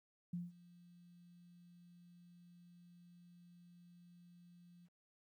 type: tone with ADSR envelope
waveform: sine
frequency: 174.61 Hz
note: F3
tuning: in tune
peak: -38 dBFS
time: 0.33-4.89 s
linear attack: 6 ms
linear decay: 180 ms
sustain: -22 dB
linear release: 40 ms
effects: 13-bit